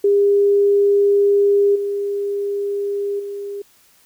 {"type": "tone with level steps", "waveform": "sine", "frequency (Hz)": 403.4, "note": "G4", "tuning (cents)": 50, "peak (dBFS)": [-11, -19, -25], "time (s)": [0.04, 3.62], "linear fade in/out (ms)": 5, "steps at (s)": [1.75, 3.19], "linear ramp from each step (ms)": 10, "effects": ["white hiss -54 dBFS RMS until 4.05 s"]}